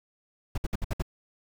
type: noise bursts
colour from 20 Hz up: brown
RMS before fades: -27 dBFS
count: 6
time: 0.55-1.023 s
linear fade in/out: 5 ms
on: 28 ms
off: 61 ms
effects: none